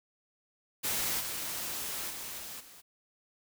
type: noise with level steps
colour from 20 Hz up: white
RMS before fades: -32 / -37 / -41 / -43 / -53 dBFS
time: 0.83-2.82 s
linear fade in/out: 20 ms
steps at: 1.19 / 2.09 / 2.38 / 2.59 s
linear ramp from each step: 20 ms
effects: none